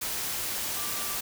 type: tone in noise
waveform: sine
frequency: 1174.7 Hz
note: D6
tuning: in tune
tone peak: -42 dBFS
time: 0.76-1.17 s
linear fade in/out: 10 ms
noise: white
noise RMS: -32 dBFS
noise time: 0.01-1.21 s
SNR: -13 dB
effects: none